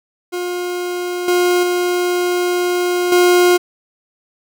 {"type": "tone with level steps", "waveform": "40% pulse", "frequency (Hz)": 356.3, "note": "F4", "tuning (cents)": 35, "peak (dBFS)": [-19, -11, -14, -8], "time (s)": [0.32, 3.58], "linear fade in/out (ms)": 20, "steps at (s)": [1.28, 1.63, 3.12], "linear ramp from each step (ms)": 2, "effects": []}